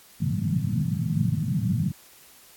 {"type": "band-pass noise", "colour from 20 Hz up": "white", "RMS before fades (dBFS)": -25, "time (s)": [0.2, 1.92], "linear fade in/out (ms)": 5, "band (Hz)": [100, 200], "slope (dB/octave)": 48, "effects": ["white hiss -52 dBFS RMS until 2.56 s", "AAC 64 kbps"]}